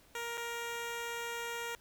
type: tone with dropouts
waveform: 10% pulse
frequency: 469.1 Hz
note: A#4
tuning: 11 cents sharp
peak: -29 dBFS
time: 0.15-1.75 s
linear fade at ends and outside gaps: 1 ms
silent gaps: 0.373-0.377 s
effects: pink hiss -63 dBFS RMS until 1.8 s